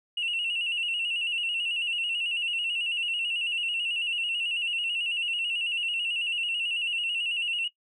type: tone with vibrato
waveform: sine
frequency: 2794 Hz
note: F7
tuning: in tune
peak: -25 dBFS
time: 0.17-7.68 s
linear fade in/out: 5 ms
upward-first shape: square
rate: 9.1 Hz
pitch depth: 54 cents each way
effects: noise-tail reverb RT60 0.1 s tail -19 dB re dry + tanh soft clip ceiling -23 dBFS